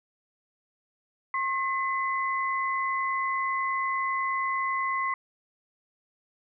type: tone pair together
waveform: sine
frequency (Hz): 1076.7 / 2025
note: C6 / B6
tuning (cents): +49 / +43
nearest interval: major seventh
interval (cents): 1094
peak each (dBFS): -27 / -30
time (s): 1.34-5.14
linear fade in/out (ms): 2
effects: none